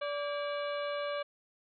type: harmonic tone with a mistuned harmonic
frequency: 579 Hz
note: D5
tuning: 25 cents flat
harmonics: 1 / 2 / 3 / 4 / 5 / 6 / 7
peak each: -34 / -40 / -44 / -46 / -48 / -50 / -51 dBFS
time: 0.01-1.23 s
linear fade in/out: 10 ms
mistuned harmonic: 3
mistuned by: -130 cents
effects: none